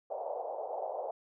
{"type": "band-pass noise", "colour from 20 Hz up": "pink", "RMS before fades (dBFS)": -38, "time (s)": [0.1, 1.11], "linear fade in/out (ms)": 5, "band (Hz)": [490, 820], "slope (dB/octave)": 48, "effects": []}